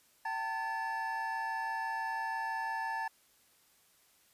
triangle tone cluster, 772 / 898 / 1733 Hz, G5 / A5 / A6, -27 / +35 / -27 cents, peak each -40 / -34 / -37 dBFS, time 0.25-3.08 s, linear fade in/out 5 ms, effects white hiss -67 dBFS RMS until 4.33 s + resampled to 32000 Hz

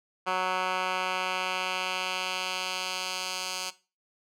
10% pulse tone with band-pass filter sweep, 185 Hz, F#3, in tune, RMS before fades -31 dBFS, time 0.26-3.71 s, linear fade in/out 20 ms, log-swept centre 1500 to 5300 Hz, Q 1.1, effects noise-tail reverb RT60 0.3 s tail -17 dB re dry

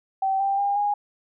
sine tone with pitch steps, 772 / 788.2 / 804.8 / 821.7 Hz, G5 / G5 / G5 / G#5, -27 / +9 / +45 / -19 cents, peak -20 dBFS, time 0.22-0.94 s, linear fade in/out 5 ms, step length 180 ms, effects none

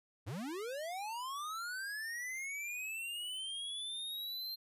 square linear sweep, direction up, 82.5 to 4186 Hz, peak -40 dBFS, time 0.26-4.56 s, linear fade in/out 20 ms, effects resampled to 32000 Hz

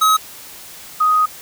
square / sine tone pair in turn, 1275 / 1249.5 Hz, D#6 / D#6, +42 / +7 cents, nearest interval unison, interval 35 cents, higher first, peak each -11 dBFS, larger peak neither, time 0.01-0.17 / 1-1.26 s, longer second, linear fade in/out 10 ms, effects white hiss -37 dBFS RMS until 1.41 s

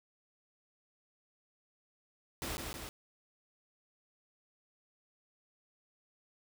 pink noise with echo, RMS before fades -39 dBFS, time 2.42-2.57 s, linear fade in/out 0 ms, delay 160 ms, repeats 2, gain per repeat -3 dB, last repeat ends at 2.89 s, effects none

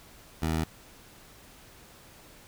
15% pulse tone, 80 Hz, D#2, 49 cents sharp, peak -20 dBFS, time 0.42-0.64 s, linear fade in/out 5 ms, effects pink hiss -53 dBFS RMS until 2.47 s

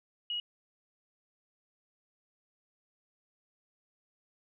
sine tone, 2900 Hz, F#7, 35 cents flat, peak -32 dBFS, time 0.3-0.4 s, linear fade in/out 2 ms, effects none

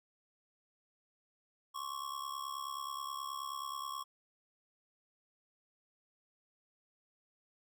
square ring-modulated tone, 1100 Hz, C#6, 14 cents flat, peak -37 dBFS, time 1.74-4.04 s, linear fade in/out 20 ms, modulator 34.7 Hz, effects none

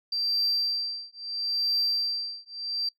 sine tone with tremolo, 4699 Hz, D8, in tune, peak -20 dBFS, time 0.12-2.89 s, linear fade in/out 5 ms, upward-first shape triangle, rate 0.75 Hz, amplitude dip 100%, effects noise-tail reverb RT60 0.1 s tail -21 dB re dry + tanh soft clip ceiling -20 dBFS

